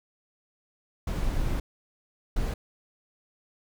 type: noise bursts at uneven times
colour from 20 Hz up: brown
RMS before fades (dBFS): -27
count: 2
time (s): 1.07-1.6 / 2.36-2.54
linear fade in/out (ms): 5
effects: none